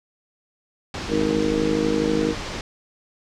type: low-pass noise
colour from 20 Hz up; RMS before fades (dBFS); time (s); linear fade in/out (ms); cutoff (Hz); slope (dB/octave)
pink; -31; 0.94-2.61; 2; 6200; 24
type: harmonic tone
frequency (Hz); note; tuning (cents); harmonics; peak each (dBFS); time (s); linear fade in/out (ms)
52.1; G#1; +6; 3 / 4 / 5 / 6 / 7 / 8 / 9; -33 / -27 / -29 / -23 / -33 / -33 / -23; 1.08-2.35; 50
effects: none